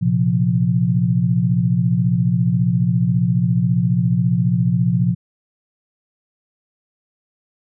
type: chord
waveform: sine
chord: Bb suspended second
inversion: none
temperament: just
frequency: 116.54 / 131.11 / 174.81 Hz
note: Bb2 / C3 / F3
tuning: 0 / +4 / +2 cents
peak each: -19 / -19 / -17 dBFS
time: 0.01-5.15 s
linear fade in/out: 20 ms
effects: none